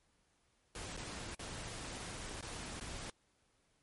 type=noise with dropouts; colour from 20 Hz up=pink; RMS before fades=-45 dBFS; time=0.75-3.1 s; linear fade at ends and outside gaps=2 ms; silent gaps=0.967-0.973 / 1.348-1.393 / 2.41-2.425 / 2.798-2.809 s; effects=pink hiss -75 dBFS RMS until 3.82 s + MP3 48 kbps